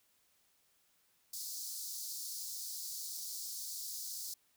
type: high-pass noise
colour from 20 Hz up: pink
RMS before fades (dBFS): -43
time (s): 1.33-4.34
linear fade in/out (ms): 5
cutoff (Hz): 4400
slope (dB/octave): 48
effects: white hiss -73 dBFS RMS until 4.56 s